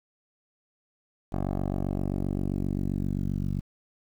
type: tone with low-pass filter sweep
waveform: 10% pulse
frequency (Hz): 47.62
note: G1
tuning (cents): -49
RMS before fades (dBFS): -29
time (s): 1.32-3.61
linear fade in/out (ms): 10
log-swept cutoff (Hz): 810 to 180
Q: 1.2
effects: 9-bit